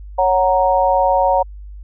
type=chord; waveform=sine; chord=F# major; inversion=second; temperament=equal; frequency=554.4 / 740 / 932.3 Hz; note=C#5 / F#5 / A#5; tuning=0 / 0 / 0 cents; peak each=-16 dBFS; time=0.18-1.43 s; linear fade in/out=10 ms; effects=added 50 Hz sine -31 dBFS peak until 1.83 s